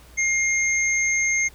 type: tone pair together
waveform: sine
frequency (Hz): 2123 / 6380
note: C7 / G8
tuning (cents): +25 / +30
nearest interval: octave + perfect fifth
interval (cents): 1905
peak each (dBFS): -20 / -24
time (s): 0.17-1.49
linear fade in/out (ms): 20
effects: added 60 Hz sine -47 dBFS peak until 1.54 s + pink hiss -51 dBFS RMS until 1.54 s